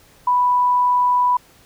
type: tone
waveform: sine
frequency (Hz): 987.8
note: B5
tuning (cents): 0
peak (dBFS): -13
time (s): 0.27-1.37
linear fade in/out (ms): 5
effects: pink hiss -51 dBFS RMS until 1.65 s